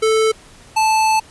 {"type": "tone pair in turn", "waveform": "square", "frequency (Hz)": [440, 875.7], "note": ["A4", "A5"], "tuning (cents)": [0, -8], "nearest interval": "octave", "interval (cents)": 1192, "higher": "second", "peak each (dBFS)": -13, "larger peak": "neither", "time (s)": [[0.02, 0.32], [0.76, 1.2]], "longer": "second", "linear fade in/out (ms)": 10, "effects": ["pink hiss -44 dBFS RMS until 1.3 s", "resampled to 24000 Hz"]}